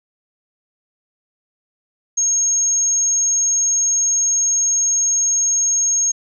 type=tone; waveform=sine; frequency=6520 Hz; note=G#8; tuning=33 cents flat; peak=-14 dBFS; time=2.17-6.12 s; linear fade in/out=10 ms; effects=none